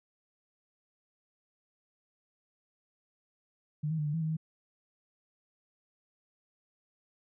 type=tone with pitch steps; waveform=sine; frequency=150.7 / 159.6 / 150.5 / 147.9 / 163.4 / 157.6 / 158.7 Hz; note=D3 / D#3 / D3 / D3 / E3 / D#3 / D#3; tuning=+45 / +44 / +43 / +13 / -15 / +23 / +35 cents; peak=-29 dBFS; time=3.83-4.369 s; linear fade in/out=10 ms; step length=77 ms; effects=none